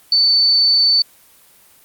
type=tone; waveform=sine; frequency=4516 Hz; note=C#8; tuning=31 cents sharp; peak=-10 dBFS; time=0.12-1.02 s; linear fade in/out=2 ms; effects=white hiss -49 dBFS RMS until 1.84 s + Opus 24 kbps